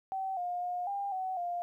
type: tone with pitch steps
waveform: sine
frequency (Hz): 767 / 711 / 715 / 800 / 751 / 701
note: G5 / F5 / F5 / G5 / F#5 / F5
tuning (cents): -38 / +31 / +41 / +35 / +26 / +6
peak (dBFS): -32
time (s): 0.12-1.62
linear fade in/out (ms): 0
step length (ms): 250
effects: 12-bit